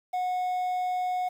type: tone with quantisation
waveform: triangle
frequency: 730 Hz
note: F#5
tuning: 24 cents flat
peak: -24 dBFS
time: 0.13-1.29 s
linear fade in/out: 10 ms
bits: 9
effects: none